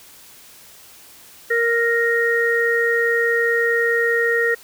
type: harmonic tone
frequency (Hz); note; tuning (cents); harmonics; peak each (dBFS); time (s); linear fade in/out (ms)
466.2; A#4; 0; 1 / 3 / 4; -19 / -27 / -18; 1.5-4.55; 10
effects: white hiss -45 dBFS RMS until 4.63 s